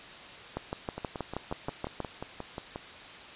two click trains, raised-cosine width 1 ms, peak -18 / -22 dBFS, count 10 / 11, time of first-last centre 0.57-2.003 / 0.98-2.759 s, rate 6.28 / 5.62 Hz, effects white hiss -46 dBFS RMS until 3.35 s + resampled to 8000 Hz

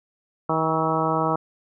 harmonic tone with a mistuned harmonic, 159.6 Hz, D#3, 44 cents sharp, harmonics 1 / 2 / 3 / 4 / 5 / 6 / 7 / 8, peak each -28 / -28 / -28 / -28 / -28 / -28 / -28 / -28 dBFS, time 0.49-1.36 s, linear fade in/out 5 ms, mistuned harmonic 8, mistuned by +34 cents, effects none

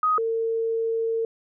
sine tone pair in turn, 1253 / 453.4 Hz, D#6 / A#4, +12 / -48 cents, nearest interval octave + tritone, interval 1760 cents, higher first, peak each -18 / -22 dBFS, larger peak first, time 0.03-0.18 / 0.18-1.25 s, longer second, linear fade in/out 2 ms, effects none

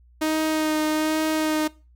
sawtooth tone with vibrato, 311.1 Hz, D#4, in tune, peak -17 dBFS, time 0.21-1.68 s, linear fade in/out 10 ms, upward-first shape sine, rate 1.2 Hz, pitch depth 16 cents each way, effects noise-tail reverb RT60 0.3 s tail -21 dB re dry + added 60 Hz sine -51 dBFS peak until 1.95 s

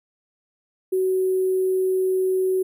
sine tone with sample-and-hold, 374.8 Hz, F#4, 22 cents sharp, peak -18 dBFS, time 0.92-2.63 s, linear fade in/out 10 ms, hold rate 11025 Hz, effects none

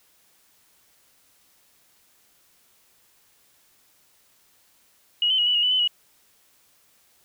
sine tone with pitch steps, 2901 / 3061 / 2901 / 2962 / 2868 / 2981 / 3030 / 2912 Hz, F#7 / G7 / F#7 / F#7 / F7 / F#7 / F#7 / F#7, -35 / -42 / -35 / +1 / +45 / +12 / +40 / -28 cents, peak -18 dBFS, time 5.22-5.876 s, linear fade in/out 2 ms, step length 82 ms, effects white hiss -61 dBFS RMS until 7.24 s

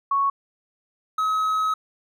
sine / triangle tone pair in turn, 1108.7 / 1277.9 Hz, C#6 / D#6, 0 / +46 cents, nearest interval major second, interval 246 cents, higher second, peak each -18 dBFS, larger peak neither, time 0.11-0.3 / 1.18-1.74 s, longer second, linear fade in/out 5 ms, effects none

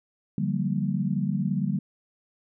sine chord, G minor seventh, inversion second, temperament equal with one note detuned, 146.83 / 178.49 / 196 / 233.1 Hz, D3 / F3 / G3 / Bb3, 0 / +38 / 0 / 0 cents, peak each -29 / -30 / -27 / -32 dBFS, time 0.38-1.79 s, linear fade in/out 2 ms, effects none

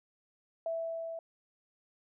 sine tone with level ramp, 659.3 Hz, E5, in tune, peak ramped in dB -31 to -38 dBFS, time 0.66-1.19 s, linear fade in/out 2 ms, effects none

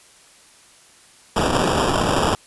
white noise with sample-and-hold, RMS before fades -19 dBFS, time 1.36-2.35 s, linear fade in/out 2 ms, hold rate 2100 Hz, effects white hiss -50 dBFS RMS until 2.46 s + resampled to 24000 Hz

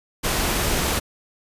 pink noise, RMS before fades -22 dBFS, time 0.23-1 s, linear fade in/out 20 ms, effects resampled to 32000 Hz

